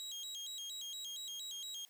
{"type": "tone with vibrato", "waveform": "30% pulse", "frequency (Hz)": 3533, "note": "A7", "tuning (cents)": 6, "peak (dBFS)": -40, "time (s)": [0, 1.85], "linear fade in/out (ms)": 0, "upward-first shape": "square", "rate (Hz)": 4.3, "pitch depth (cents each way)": 150, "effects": ["white hiss -66 dBFS RMS until 1.89 s", "high-pass 300 Hz 12 dB/octave"]}